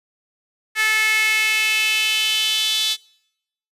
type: tone with high-pass filter sweep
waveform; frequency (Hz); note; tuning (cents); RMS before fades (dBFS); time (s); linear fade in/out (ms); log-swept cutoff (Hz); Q
sawtooth; 434.7; A4; -21; -19; 0.75-2.97; 50; 1900 to 3600; 4.6
effects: noise-tail reverb RT60 0.8 s tail -24 dB re dry + resampled to 32000 Hz

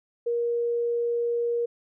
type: tone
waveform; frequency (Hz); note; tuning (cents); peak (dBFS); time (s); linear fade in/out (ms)
sine; 472.6; A#4; +24; -23; 0.26-1.66; 10
effects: none

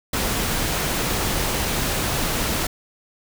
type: noise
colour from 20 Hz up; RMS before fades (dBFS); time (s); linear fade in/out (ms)
pink; -23; 0.13-2.67; 5
effects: none

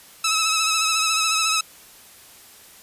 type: tone with vibrato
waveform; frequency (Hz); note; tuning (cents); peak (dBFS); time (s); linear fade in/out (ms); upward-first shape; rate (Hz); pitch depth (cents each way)
10% pulse; 1295; E6; -31; -10; 0.24-1.61; 5; sine; 14; 36
effects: white hiss -47 dBFS RMS until 2.82 s + resampled to 32000 Hz

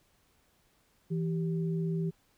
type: tone pair together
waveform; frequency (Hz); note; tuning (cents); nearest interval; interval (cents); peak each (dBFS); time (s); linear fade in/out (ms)
sine; 164.81 / 390.1; E3 / G4; 0 / -8; octave + minor third; 1492; -29 / -37; 1.1-2.11; 20
effects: pink hiss -69 dBFS RMS until 2.37 s

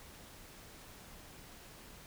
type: silence
effects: pink hiss -54 dBFS RMS until 2.06 s

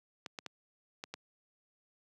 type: clicks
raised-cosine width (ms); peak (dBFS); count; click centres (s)
0.2; -23; 5; 0.262 / 0.388 / 0.463 / 1.039 / 1.14
effects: high-pass 150 Hz 12 dB/octave

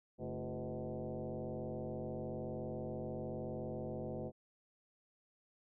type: tone with frequency modulation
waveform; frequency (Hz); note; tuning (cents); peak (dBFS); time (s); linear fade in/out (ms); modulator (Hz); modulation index
sine; 144.5; D3; -28; -39; 0.18-4.32; 50; 121; 4.2
effects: none

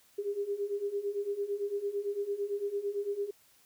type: beating tone pair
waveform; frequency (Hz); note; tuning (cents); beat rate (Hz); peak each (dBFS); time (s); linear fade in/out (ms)
sine; 399.1 / 408; G4 / G#4; +31 / -31; 8.9; -36 / -33; 0.18-3.31; 10
effects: white hiss -64 dBFS RMS until 3.65 s

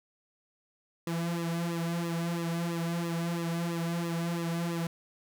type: tone with flanger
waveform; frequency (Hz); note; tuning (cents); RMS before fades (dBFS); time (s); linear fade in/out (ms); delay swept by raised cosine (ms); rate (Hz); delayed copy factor
sawtooth; 169; E3; +43; -32; 1.07-4.87; 2; 1.3 to 3.8; 3; -0.9
effects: none

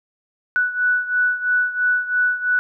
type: beating tone pair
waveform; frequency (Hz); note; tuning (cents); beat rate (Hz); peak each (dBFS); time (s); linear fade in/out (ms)
sine; 1480 / 1483; F#6 / F#6; 0 / +4; 3; -18 / -22; 0.56-2.59; 0
effects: none

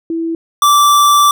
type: tone pair in turn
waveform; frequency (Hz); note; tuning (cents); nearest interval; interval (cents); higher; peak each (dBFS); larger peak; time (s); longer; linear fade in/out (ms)
sine / square; 329.6 / 1166.4; E4 / D6; 0 / -12; octave + minor seventh; 2188; second; -15 / -7; second; 0.1-0.35 / 0.62-1.31; second; 2
effects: none

